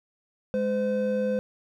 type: tone pair together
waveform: triangle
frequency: 207.7 / 511.1 Hz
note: G#3 / C5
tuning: 0 / -41 cents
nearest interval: octave + major third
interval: 1559 cents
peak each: -26 / -23 dBFS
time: 0.54-1.39 s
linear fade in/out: 0 ms
effects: none